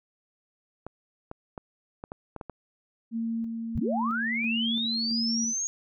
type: clicks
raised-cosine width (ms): 1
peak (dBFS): -23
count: 8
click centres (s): 0.866 / 1.314 / 1.578 / 2.039 / 2.119 / 2.363 / 2.412 / 2.497
type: tone with tremolo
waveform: sine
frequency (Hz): 228.2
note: A#3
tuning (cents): -37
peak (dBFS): -27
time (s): 3.11-5.54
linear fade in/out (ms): 50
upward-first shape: square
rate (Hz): 1.5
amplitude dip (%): 35
type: linear sweep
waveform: sine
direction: up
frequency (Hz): 35 to 6645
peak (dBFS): -27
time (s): 3.75-5.67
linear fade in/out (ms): 0
effects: none